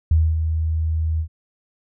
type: tone with ADSR envelope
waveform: sine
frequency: 79.8 Hz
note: D#2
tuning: 44 cents sharp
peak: -11 dBFS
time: 0.11-1.28 s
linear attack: 4 ms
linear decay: 240 ms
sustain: -7 dB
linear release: 83 ms
effects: none